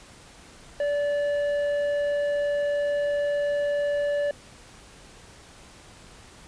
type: tone with tanh clipping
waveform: sine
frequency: 579 Hz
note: D5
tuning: 25 cents flat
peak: -24 dBFS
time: 0.8-4.31 s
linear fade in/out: 2 ms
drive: 8 dB
effects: pink hiss -49 dBFS RMS until 6.47 s + resampled to 22050 Hz